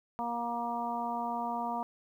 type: harmonic tone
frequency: 236.5 Hz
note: A#3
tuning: 25 cents sharp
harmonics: 1 / 2 / 3 / 4 / 5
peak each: -39 / -46 / -36 / -35 / -42 dBFS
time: 0.19-1.83 s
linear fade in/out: 0 ms
effects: 11-bit